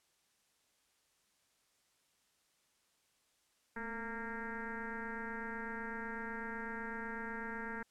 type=tone with frequency modulation; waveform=sine; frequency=918 Hz; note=A#5; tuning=27 cents flat; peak=-39 dBFS; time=3.76-7.83 s; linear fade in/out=5 ms; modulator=233 Hz; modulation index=4.1; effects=white hiss -75 dBFS RMS until 7.9 s + low-pass 10000 Hz 12 dB/octave